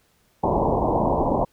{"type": "low-pass noise", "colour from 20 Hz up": "white", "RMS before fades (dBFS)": -21, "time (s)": [0.43, 1.45], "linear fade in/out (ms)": 10, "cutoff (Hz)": 1000, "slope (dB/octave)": 96, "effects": ["pink hiss -63 dBFS RMS until 1.52 s"]}